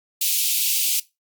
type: high-pass noise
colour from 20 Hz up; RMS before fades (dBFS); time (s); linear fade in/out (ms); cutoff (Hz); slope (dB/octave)
white; -21; 0.21-1; 5; 2500; 48
effects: noise-tail reverb RT60 0.2 s tail -18 dB re dry + Opus 48 kbps